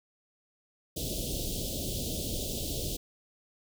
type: band-stop noise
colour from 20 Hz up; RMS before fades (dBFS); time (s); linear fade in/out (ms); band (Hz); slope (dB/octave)
pink; -34; 0.96-2.97; 10; 620 to 3100; 48
effects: none